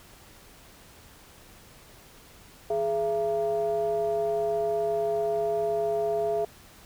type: ring-modulated tone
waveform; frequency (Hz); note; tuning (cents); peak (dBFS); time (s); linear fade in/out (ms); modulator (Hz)
triangle; 127.7; C3; -42; -19; 2.7-6.45; 5; 547
effects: pink hiss -52 dBFS RMS until 6.85 s